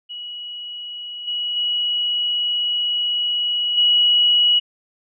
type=tone with level steps; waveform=sine; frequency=2919 Hz; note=F#7; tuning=24 cents flat; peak=-29 / -21 / -18 / -12 dBFS; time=0.09-4.6 s; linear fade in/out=20 ms; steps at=1.27 / 1.56 / 3.77 s; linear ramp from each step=10 ms; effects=none